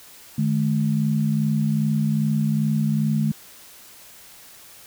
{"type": "tone pair together", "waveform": "sine", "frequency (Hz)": [151.3, 213.8], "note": ["D#3", "A3"], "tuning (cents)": [-48, -49], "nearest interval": "tritone", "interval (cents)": 599, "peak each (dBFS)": -21, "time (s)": [0.38, 3.32], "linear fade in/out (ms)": 5, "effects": ["white hiss -46 dBFS RMS until 4.86 s"]}